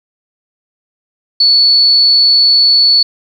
sine tone, 4435 Hz, C#8, in tune, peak -5 dBFS, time 1.4-3.03 s, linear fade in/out 5 ms, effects 7-bit

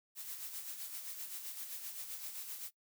blue noise with tremolo, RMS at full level -43 dBFS, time 0.15-2.71 s, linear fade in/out 50 ms, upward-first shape sine, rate 7.7 Hz, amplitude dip 50%, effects noise-tail reverb RT60 0.1 s tail -21 dB re dry

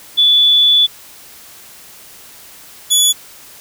sine / 20% pulse tone pair in turn, 3456 / 3418 Hz, A7 / G#7, -32 / +49 cents, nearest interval unison, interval 19 cents, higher first, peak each -7 / -3 dBFS, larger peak second, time 0.17-0.87 / 2.9-3.13 s, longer first, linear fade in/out 20 ms, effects white hiss -39 dBFS RMS until 3.6 s

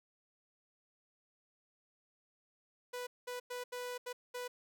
sawtooth tone bursts at uneven times, 493.5 Hz, B4, 1 cent flat, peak -36 dBFS, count 6, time 2.93-3.07 / 3.27-3.4 / 3.5-3.64 / 3.72-3.98 / 4.06-4.13 / 4.34-4.48 s, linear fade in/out 10 ms, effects none

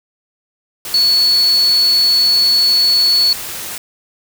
sine tone in noise, 4412 Hz, C#8, 9 cents flat, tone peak -9 dBFS, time 0.94-3.33 s, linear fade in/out 2 ms, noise white, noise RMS -26 dBFS, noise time 0.85-3.78 s, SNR +14 dB, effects none

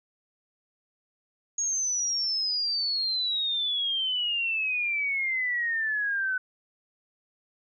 sine exponential sweep, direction down, 6645 to 1498 Hz, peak -25 dBFS, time 1.58-6.38 s, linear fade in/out 5 ms, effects none

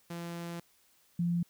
sawtooth / sine tone pair in turn, 170.6 / 172.38 Hz, F3 / F3, -40 / -22 cents, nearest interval unison, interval 18 cents, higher second, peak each -34 / -27 dBFS, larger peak second, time 0.1-0.6 / 1.19-1.43 s, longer first, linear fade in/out 5 ms, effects white hiss -67 dBFS RMS until 1.49 s

